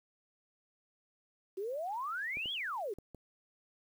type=exponential two-way sweep; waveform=sine; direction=up then down; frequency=367.1 to 3440 to 367.1 Hz; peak=-35 dBFS; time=1.57-2.94 s; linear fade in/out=10 ms; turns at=2.53 s
type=clicks; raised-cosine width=2 ms; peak=-35 dBFS; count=4; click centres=2.371 / 2.458 / 2.986 / 3.147 s
effects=10-bit